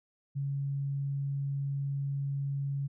sine tone, 139.4 Hz, C#3, 10 cents sharp, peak -30 dBFS, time 0.35-2.88 s, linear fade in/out 20 ms, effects none

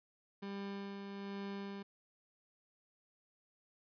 30% pulse tone with tremolo, 198.7 Hz, G3, 24 cents sharp, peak -38 dBFS, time 0.42-1.83 s, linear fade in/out 10 ms, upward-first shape sine, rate 1.2 Hz, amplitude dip 35%, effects resampled to 11025 Hz

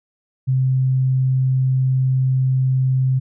sine tone, 130.6 Hz, C3, 3 cents flat, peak -14 dBFS, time 0.47-3.2 s, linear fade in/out 20 ms, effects none

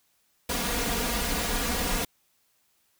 pink noise with comb filter, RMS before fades -28 dBFS, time 0.49-2.05 s, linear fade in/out 5 ms, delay 4.2 ms, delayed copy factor +0.75, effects white hiss -69 dBFS RMS until 2.99 s

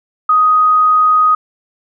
sine tone, 1250 Hz, D#6, 8 cents sharp, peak -7 dBFS, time 0.29-1.35 s, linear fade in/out 5 ms, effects none

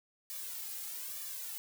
blue noise with flanger, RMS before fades -42 dBFS, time 0.3-1.58 s, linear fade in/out 0 ms, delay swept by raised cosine 1.7 to 2.44 ms, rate 1.1 Hz, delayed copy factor +0.9, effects none

